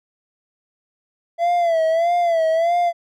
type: tone with vibrato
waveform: triangle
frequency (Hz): 671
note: E5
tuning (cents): +31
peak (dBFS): -13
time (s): 1.38-2.93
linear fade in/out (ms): 50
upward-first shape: sine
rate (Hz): 1.6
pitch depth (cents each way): 81
effects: none